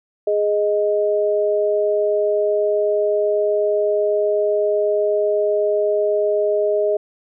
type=tone pair together; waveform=sine; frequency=415.3 / 623.3 Hz; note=G#4 / D#5; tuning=0 / +3 cents; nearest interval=perfect fifth; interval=703 cents; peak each=-18 dBFS; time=0.27-6.97 s; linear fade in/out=5 ms; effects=none